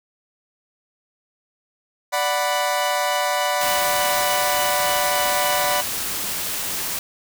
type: chord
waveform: sawtooth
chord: B minor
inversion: first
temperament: equal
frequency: 587.3 / 740 / 987.8 Hz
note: D5 / F#5 / B5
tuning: 0 / 0 / 0 cents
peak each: -20 dBFS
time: 2.12-5.82 s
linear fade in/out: 20 ms
type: noise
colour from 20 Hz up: white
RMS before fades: -26 dBFS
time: 3.61-6.99 s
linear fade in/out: 2 ms
effects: none